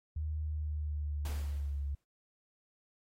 sine tone with pitch glide, 76.9 to 70.52 Hz, D#2 to C#2, -20 to +30 cents, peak -33 dBFS, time 0.16-1.95 s, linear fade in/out 5 ms, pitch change -150 cents, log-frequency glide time 0.42-1.83 s
pink noise with exponential decay, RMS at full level -45 dBFS, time 1.25-2.04 s, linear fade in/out 2 ms, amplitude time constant 170 ms
effects AAC 48 kbps

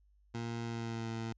20% pulse tone with pitch glide, 116.54 to 113.62 Hz, A#2 to A#2, 0 to -44 cents, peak -32 dBFS, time 0.34-1.33 s, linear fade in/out 10 ms, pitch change -44 cents, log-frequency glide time 0.62-1.1 s, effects added 50 Hz sine -64 dBFS peak until 1.37 s + resampled to 16000 Hz

